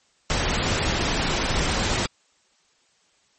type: noise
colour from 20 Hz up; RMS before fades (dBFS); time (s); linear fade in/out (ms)
pink; -23; 0.3-2.06; 0
effects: white hiss -63 dBFS RMS until 3.38 s + MP3 32 kbps